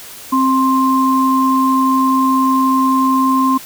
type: tone pair together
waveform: sine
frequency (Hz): 264.5 / 1051.9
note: C4 / C6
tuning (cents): +19 / +9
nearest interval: 2 octaves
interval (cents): 2390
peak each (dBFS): -13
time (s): 0.32-3.58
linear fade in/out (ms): 10
effects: white hiss -34 dBFS RMS until 3.65 s